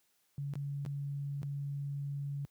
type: tone with dropouts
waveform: sine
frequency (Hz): 141.5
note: C#3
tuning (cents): +36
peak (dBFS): -35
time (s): 0.38-2.45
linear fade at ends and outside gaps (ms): 0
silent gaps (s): 0.537-0.555 / 0.851-0.862 / 1.419-1.431
effects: white hiss -74 dBFS RMS until 2.5 s + high-pass 60 Hz 12 dB/octave